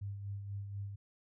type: tone with tremolo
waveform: sine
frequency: 100 Hz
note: G2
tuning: 35 cents sharp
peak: -37 dBFS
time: 0.01-0.96 s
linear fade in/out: 10 ms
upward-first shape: sine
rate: 4.1 Hz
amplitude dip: 45%
effects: none